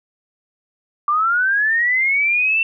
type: linear sweep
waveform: sine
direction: up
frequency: 1160 to 2702 Hz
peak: -14 dBFS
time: 1.08-2.63 s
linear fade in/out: 2 ms
effects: none